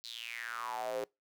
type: tone with high-pass filter sweep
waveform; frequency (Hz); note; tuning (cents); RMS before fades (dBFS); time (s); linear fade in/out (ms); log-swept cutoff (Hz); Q
square; 58.27; A#1; 0; -40; 0.04-1.04; 0; 4300 to 440; 7.2
effects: noise-tail reverb RT60 0.2 s tail -24 dB re dry